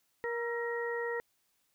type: harmonic tone with a mistuned harmonic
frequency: 471.3 Hz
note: A#4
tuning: 19 cents sharp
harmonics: 1 / 2 / 3 / 4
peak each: -34 / -42 / -46 / -38 dBFS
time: 0.24-1.2 s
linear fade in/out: 0 ms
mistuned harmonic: 3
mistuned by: -69 cents
effects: white hiss -75 dBFS RMS until 1.74 s